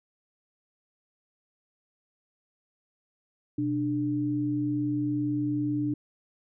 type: tone pair together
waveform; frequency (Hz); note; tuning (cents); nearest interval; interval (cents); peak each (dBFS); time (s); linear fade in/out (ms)
sine; 126.1 / 296.3; B2 / D4; +36 / +15; octave + minor third; 1479; -32 / -26; 3.58-5.94; 5
effects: none